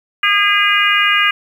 harmonic tone, 407.8 Hz, G#4, 32 cents flat, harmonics 3 / 4 / 5 / 6 / 7, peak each -17 / -17 / -17 / -17 / -17 dBFS, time 0.23-1.31 s, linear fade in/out 5 ms, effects 7-bit

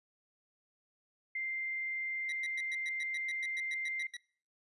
sine tone, 2093 Hz, C7, in tune, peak -34 dBFS, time 1.35-4.07 s, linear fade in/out 5 ms
25% pulse tone bursts, 1935 Hz, B6, 36 cents flat, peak -37 dBFS, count 14, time 2.29-4.168 s, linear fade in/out 2 ms, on 32 ms, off 110 ms
effects noise-tail reverb RT60 0.5 s tail -24 dB re dry + resampled to 24000 Hz

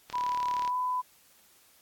click train, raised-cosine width 0.2 ms, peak -23 dBFS, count 22, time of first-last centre 0.1-0.677 s, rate 36.4 Hz
sine tone with pitch glide, 987.8 to 1001.6 Hz, B5 to B5, 0 to +24 cents, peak -27 dBFS, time 0.13-1.02 s, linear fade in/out 20 ms, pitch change +24 cents, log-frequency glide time 0.69-0.76 s
effects white hiss -61 dBFS RMS until 1.81 s + AAC 64 kbps

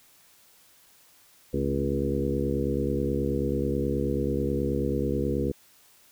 harmonic tone with a mistuned harmonic, 69.3 Hz, C#2, in tune, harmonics 1 / 2 / 3 / 4 / 5 / 6 / 7, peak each -32 / -32 / -32 / -32 / -32 / -32 / -32 dBFS, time 1.53-5.52 s, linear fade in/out 10 ms, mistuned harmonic 3, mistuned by +66 cents, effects white hiss -58 dBFS RMS until 6.11 s

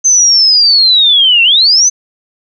sine linear two-way sweep, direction down then up, 6260 to 2674 to 6260 Hz, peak -4 dBFS, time 0.04-1.9 s, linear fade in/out 20 ms, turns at 1.43 s, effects none

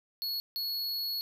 square tone bursts at uneven times, 4357 Hz, C#8, 31 cents flat, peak -32 dBFS, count 2, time 0.22-0.4 / 0.56-1.21 s, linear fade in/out 0 ms, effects 12-bit

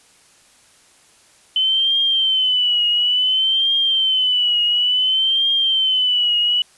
sine tone with vibrato, 3043 Hz, F#7, 48 cents sharp, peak -14 dBFS, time 1.56-6.62 s, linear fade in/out 2 ms, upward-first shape triangle, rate 0.57 Hz, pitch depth 100 cents each way, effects white hiss -52 dBFS RMS until 6.77 s + resampled to 24000 Hz

